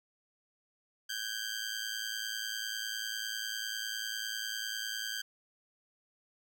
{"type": "ring-modulated tone", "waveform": "15% pulse", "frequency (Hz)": 1579, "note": "G6", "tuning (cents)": 12, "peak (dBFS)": -26, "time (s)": [1.09, 5.22], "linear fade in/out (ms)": 10, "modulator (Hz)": 55, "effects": []}